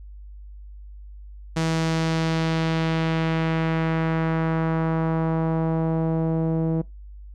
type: tone with low-pass filter sweep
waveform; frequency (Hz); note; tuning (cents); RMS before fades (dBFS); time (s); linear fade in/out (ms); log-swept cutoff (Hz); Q
sawtooth; 162.1; E3; -29; -23; 1.56-6.82; 10; 7000 to 480; 1.1
effects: noise-tail reverb RT60 0.2 s tail -23 dB re dry + added 50 Hz sine -38 dBFS peak until 7.34 s